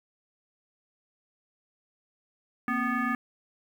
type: tone with frequency modulation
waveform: sine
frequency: 730 Hz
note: F#5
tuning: 24 cents flat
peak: -25 dBFS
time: 2.68-3.15 s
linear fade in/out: 2 ms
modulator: 496 Hz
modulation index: 2.4
effects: 9-bit